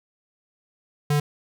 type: tone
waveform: square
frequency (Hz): 146.83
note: D3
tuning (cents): 0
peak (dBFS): -19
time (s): 1.1-1.2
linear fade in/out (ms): 5
effects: none